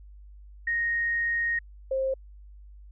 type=tone pair in turn; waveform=sine; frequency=1864.7 / 530.7 Hz; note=A#6 / C5; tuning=0 / +24 cents; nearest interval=octave + minor seventh; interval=2176 cents; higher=first; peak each=-24 dBFS; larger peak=neither; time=0.67-1.59 / 1.91-2.14 s; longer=first; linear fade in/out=5 ms; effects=added 50 Hz sine -45 dBFS peak until 2.91 s